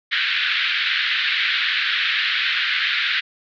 pink band-pass noise, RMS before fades -21 dBFS, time 0.11-3.21 s, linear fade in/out 20 ms, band 1500 to 4000 Hz, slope 48 dB/octave, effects none

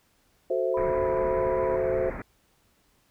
sine chord, F# half-diminished seventh, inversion none, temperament equal, 370 / 440 / 523.3 / 659.3 Hz, F#4 / A4 / C5 / E5, 0 / 0 / 0 / 0 cents, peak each -29 / -31 / -26 / -32 dBFS, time 0.5-2.1 s, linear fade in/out 5 ms
sine tone with vibrato, 986 Hz, B5, 3 cents flat, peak -32 dBFS, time 0.74-1.76 s, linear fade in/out 5 ms, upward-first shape sine, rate 4.9 Hz, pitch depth 15 cents each way
pink low-pass noise, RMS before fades -36 dBFS, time 0.77-2.22 s, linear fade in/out 2 ms, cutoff 2300 Hz, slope 96 dB/octave
effects pink hiss -66 dBFS RMS until 3.1 s

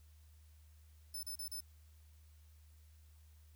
10% pulse tone bursts, 5274 Hz, E8, in tune, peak -36 dBFS, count 4, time 1.14-1.606 s, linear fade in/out 5 ms, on 91 ms, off 34 ms, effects added 76 Hz sine -59 dBFS peak until 3.55 s + white hiss -73 dBFS RMS until 3.55 s

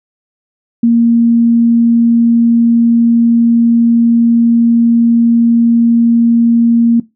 sine tone, 233.1 Hz, A#3, in tune, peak -5 dBFS, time 0.83-7 s, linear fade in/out 5 ms, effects noise-tail reverb RT60 0.2 s tail -19 dB re dry

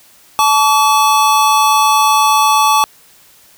square tone pair together, 868.2 / 1140 Hz, A5 / C#6, -23 / +48 cents, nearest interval perfect fourth, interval 471 cents, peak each -12 dBFS, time 0.39-2.84 s, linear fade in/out 0 ms, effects white hiss -46 dBFS RMS until 3.57 s

